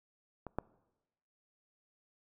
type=clicks; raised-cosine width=1 ms; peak=-28 / -19 dBFS; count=2; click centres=0.467 / 0.586 s; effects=noise-tail reverb RT60 1.0 s tail -22 dB re dry